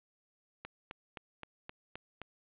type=click train; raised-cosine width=0.3 ms; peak=-26 dBFS; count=7; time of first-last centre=0.65-2.217 s; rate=3.83 Hz; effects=resampled to 8000 Hz + 9-bit